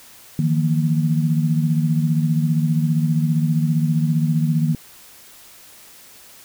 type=chord; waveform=sine; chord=Eb suspended second; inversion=none; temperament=equal with one note detuned; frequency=155.56 / 170.63 / 233.1 Hz; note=Eb3 / F3 / Bb3; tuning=0 / -40 / 0 cents; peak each=-17 / -23 / -23 dBFS; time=0.39-4.75 s; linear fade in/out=2 ms; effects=white hiss -45 dBFS RMS until 6.44 s